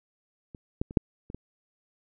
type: clicks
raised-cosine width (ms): 3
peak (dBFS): -29 / -14 / -27 / -6 / -28 / -24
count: 6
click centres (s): 0.548 / 0.815 / 0.909 / 0.972 / 1.301 / 1.346
effects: none